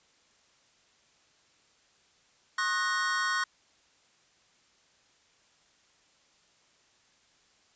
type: chord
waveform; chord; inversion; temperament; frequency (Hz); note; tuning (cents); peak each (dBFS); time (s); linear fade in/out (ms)
square; D# minor seventh; third; equal with one note detuned; 1080.3 / 1244.5 / 1480 / 1864.7; C#6 / D#6 / F#6 / A#6; -45 / 0 / 0 / 0; -33 / -37 / -32 / -33; 2.58-3.44; 5
effects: white hiss -65 dBFS RMS until 7.75 s + resampled to 16000 Hz